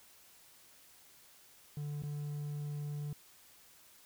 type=tone with dropouts; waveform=triangle; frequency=146.83 Hz; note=D3; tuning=in tune; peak=-35 dBFS; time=1.77-3.13 s; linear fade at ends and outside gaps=2 ms; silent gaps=2.022-2.035 s; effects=white hiss -61 dBFS RMS until 4.05 s